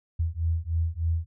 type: beating tone pair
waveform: sine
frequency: 81 / 84.3 Hz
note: E2 / E2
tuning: -30 / +39 cents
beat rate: 3.3 Hz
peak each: -27 dBFS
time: 0.19-1.26 s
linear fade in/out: 10 ms
effects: none